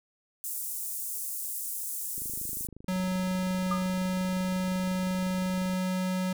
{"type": "high-pass noise", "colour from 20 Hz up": "pink", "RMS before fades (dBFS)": -35, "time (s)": [0.44, 2.67], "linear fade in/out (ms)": 0, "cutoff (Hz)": 8400, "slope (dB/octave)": 24}
{"type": "click train", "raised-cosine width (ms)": 3, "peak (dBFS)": -33, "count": 92, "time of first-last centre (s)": [2.18, 5.735], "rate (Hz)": 25.6}
{"type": "tone", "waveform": "square", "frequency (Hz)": 185, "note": "F#3", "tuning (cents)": 0, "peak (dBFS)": -28, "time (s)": [2.88, 6.33], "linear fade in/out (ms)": 5}
{"type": "tone with exponential decay", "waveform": "sine", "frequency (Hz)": 1225, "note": "D#6", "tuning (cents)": -27, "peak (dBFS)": -25, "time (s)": [3.71, 3.91], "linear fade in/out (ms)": 5, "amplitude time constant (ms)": 42}
{"effects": []}